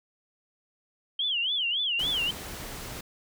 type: tone with vibrato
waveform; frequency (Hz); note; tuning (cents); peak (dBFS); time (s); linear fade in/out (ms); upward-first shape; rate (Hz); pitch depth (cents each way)
sine; 3100; G7; -20; -25; 1.19-2.31; 5; sine; 3.6; 210
type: noise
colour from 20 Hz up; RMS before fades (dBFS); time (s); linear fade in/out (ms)
pink; -39; 1.99-3.01; 5
effects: none